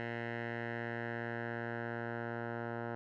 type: tone with low-pass filter sweep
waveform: 10% pulse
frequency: 117.2 Hz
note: A#2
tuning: 10 cents sharp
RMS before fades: -40 dBFS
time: 0-2.95 s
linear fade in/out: 0 ms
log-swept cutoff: 2100 to 1300 Hz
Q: 3.1
effects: none